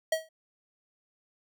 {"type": "tone with exponential decay", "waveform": "square", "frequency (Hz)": 640, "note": "D#5", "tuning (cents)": 49, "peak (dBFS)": -22, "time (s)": [0.12, 0.29], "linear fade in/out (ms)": 5, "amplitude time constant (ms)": 35, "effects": []}